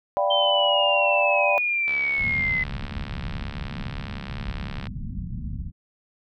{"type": "chord", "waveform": "sine", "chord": "G dominant seventh", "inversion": "second", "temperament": "equal with one note detuned", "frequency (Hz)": [585.6, 698.5, 784, 987.8], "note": ["D5", "F5", "G5", "B5"], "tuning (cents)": [-5, 0, 0, 0], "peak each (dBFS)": [-22, -27, -26, -27], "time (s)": [0.17, 1.58], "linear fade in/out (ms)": 0}
{"type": "exponential sweep", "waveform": "sine", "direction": "down", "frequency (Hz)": [3130, 2021], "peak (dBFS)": -21, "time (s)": [0.3, 2.64], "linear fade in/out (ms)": 10}
{"type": "click train", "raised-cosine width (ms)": 0.3, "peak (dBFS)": -20, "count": 210, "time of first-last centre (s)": [1.88, 4.87], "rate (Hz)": 69.9}
{"type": "low-pass noise", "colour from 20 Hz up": "pink", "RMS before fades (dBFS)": -32, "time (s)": [2.17, 5.72], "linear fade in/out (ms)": 50, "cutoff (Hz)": 230, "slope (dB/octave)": 48}
{"effects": []}